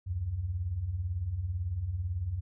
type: beating tone pair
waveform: sine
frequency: 73.42 / 91.42 Hz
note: D2 / F#2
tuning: 0 / -20 cents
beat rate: 18 Hz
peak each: -38 / -31 dBFS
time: 0.06-2.41 s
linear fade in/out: 20 ms
effects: none